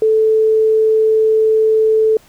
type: tone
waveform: sine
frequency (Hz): 438.3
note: A4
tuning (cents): -7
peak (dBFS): -9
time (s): 0.02-2.17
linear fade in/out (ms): 2
effects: pink hiss -48 dBFS RMS until 2.28 s